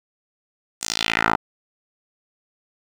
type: tone with band-pass filter sweep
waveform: 10% pulse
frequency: 55.5 Hz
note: A1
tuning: 16 cents sharp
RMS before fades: -22 dBFS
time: 0.81-1.36 s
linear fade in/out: 10 ms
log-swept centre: 8000 to 970 Hz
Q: 2.3
effects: none